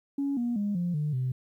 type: tone with pitch steps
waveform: sine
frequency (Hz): 279.6 / 239.2 / 204.7 / 175.12 / 149.83 / 128.2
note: C#4 / A#3 / G#3 / F3 / D3 / C3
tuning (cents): +15 / +45 / -25 / +5 / +35 / -35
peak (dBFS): -25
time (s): 0.18-1.32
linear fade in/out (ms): 5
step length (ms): 190
effects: tanh soft clip ceiling -22 dBFS + 11-bit